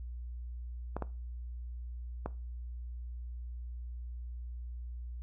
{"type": "clicks", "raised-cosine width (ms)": 1, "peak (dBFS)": -21, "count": 3, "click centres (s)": [0.966, 1.023, 2.26], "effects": ["noise-tail reverb RT60 0.3 s tail -18 dB re dry", "added 60 Hz sine -39 dBFS peak until 5.22 s"]}